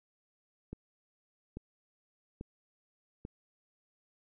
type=click train; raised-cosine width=3 ms; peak=-28 dBFS; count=4; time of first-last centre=0.73-3.251 s; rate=1.19 Hz; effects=none